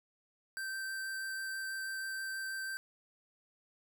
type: tone with vibrato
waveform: square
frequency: 1559 Hz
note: G6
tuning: 10 cents flat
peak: -38 dBFS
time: 0.57-2.77 s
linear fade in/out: 0 ms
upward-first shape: sine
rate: 6.2 Hz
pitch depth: 8 cents each way
effects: none